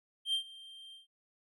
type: tone with ADSR envelope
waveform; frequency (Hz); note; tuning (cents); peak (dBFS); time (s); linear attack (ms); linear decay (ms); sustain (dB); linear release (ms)
triangle; 3163; G7; +15; -26; 0.25-1.07; 85; 95; -21; 140
effects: none